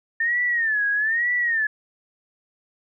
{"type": "tone with vibrato", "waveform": "sine", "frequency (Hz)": 1798, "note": "A6", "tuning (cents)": 37, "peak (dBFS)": -19, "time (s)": [0.2, 1.67], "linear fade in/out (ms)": 5, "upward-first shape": "sine", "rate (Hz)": 1.1, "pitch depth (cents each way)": 150, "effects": []}